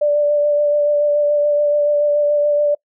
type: tone with vibrato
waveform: sine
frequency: 587.3 Hz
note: D5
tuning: in tune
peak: -12 dBFS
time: 0.01-2.75 s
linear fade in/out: 10 ms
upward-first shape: sine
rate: 7 Hz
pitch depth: 15 cents each way
effects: noise-tail reverb RT60 0.1 s tail -25 dB re dry